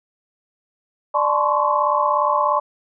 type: tone cluster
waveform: sine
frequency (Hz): 592 / 864 / 1020 / 1057 / 1120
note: D5 / A5 / C6 / C6 / C#6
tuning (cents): +14 / -32 / -44 / +17 / +18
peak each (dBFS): -22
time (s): 1.14-2.6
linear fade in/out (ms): 10
effects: none